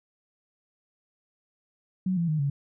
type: tone with pitch steps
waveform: sine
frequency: 185.9 / 169.49 / 154.53 / 140.89 Hz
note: F#3 / E3 / D#3 / C#3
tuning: +8 / +48 / -12 / +28 cents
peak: -23 dBFS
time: 2.06-2.5 s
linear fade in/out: 5 ms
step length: 110 ms
effects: none